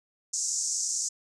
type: band-pass noise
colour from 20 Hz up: pink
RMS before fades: -30 dBFS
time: 0.33-1.09 s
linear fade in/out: 10 ms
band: 5900 to 7700 Hz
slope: 48 dB/octave
effects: none